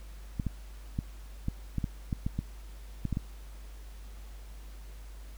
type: clicks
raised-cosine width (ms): 5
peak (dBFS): -18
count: 12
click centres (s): 0.398 / 0.467 / 0.989 / 1.484 / 1.783 / 1.842 / 2.128 / 2.265 / 2.39 / 3.053 / 3.127 / 3.171
effects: added 50 Hz sine -43 dBFS peak until 5.37 s + pink hiss -57 dBFS RMS until 5.37 s